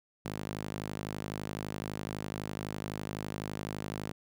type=tone with high-pass filter; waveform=sawtooth; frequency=51.91 Hz; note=G#1; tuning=in tune; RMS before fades=-39 dBFS; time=0.25-4.12 s; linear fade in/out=5 ms; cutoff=150 Hz; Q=0.98; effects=none